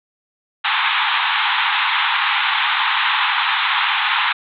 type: band-pass noise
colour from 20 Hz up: pink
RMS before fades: -18 dBFS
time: 0.64-4.33 s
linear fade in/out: 10 ms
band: 820 to 3800 Hz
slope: 96 dB/octave
effects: none